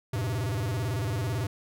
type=tone with vibrato; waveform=square; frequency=112.9 Hz; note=A2; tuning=45 cents sharp; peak=-28 dBFS; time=0.13-1.47 s; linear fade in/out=5 ms; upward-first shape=square; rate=18 Hz; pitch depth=240 cents each way; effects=none